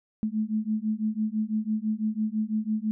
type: beating tone pair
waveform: sine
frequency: 213.2 / 219.2 Hz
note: G#3 / A3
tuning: +46 / -6 cents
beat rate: 6 Hz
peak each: -28 dBFS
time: 0.23-2.91 s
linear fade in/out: 0 ms
effects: none